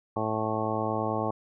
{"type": "harmonic tone", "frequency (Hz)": 109.4, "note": "A2", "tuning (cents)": -9, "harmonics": [1, 2, 3, 4, 5, 6, 7, 8, 10], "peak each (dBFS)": [-35, -35, -35, -35, -35, -35, -35, -35, -35], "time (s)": [0.16, 1.31], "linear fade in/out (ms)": 5, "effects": []}